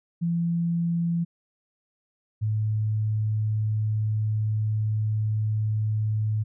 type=tone pair in turn; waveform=sine; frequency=169.8 / 107.8 Hz; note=F3 / A2; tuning=-48 / -35 cents; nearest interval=minor sixth; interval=787 cents; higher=first; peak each=-22 dBFS; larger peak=neither; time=0.21-1.25 / 2.41-6.44 s; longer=second; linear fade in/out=20 ms; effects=none